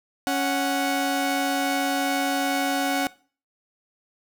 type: tone pair together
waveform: sawtooth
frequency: 277.2 / 740 Hz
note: C#4 / F#5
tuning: 0 / 0 cents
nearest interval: octave + perfect fourth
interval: 1700 cents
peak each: -21 dBFS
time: 0.27-3.07 s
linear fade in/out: 0 ms
effects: noise-tail reverb RT60 0.4 s tail -20 dB re dry